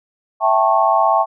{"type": "chord", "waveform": "sine", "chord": "A dominant seventh", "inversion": "second", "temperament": "equal with one note detuned", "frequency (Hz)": [659.3, 784, 880, 1096], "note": ["E5", "G5", "A5", "C#6"], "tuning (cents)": [0, 0, 0, -20], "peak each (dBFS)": -17, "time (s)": [0.4, 1.26], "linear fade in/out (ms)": 50, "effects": []}